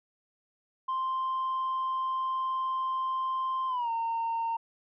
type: tone with pitch glide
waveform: sine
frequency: 1046.5 to 916.3 Hz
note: C6 to A#5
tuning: 0 to -30 cents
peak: -26 dBFS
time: 0.88-4.57 s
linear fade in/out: 10 ms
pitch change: -230 cents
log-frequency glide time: 3.68-3.9 s
effects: tanh soft clip ceiling -26 dBFS